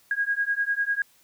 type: beating tone pair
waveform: sine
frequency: 1633 / 1643 Hz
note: G#6 / G#6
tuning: -30 / -19 cents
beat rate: 10 Hz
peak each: -26 dBFS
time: 0.11-1.02 s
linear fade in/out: 2 ms
effects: white hiss -60 dBFS RMS until 1.23 s